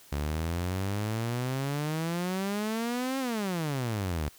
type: exponential two-way sweep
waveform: sawtooth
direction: up then down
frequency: 70.9 to 271 to 70.9 Hz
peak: -25 dBFS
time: 0.12-4.29 s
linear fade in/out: 5 ms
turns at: 3.19 s
effects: white hiss -55 dBFS RMS until 4.38 s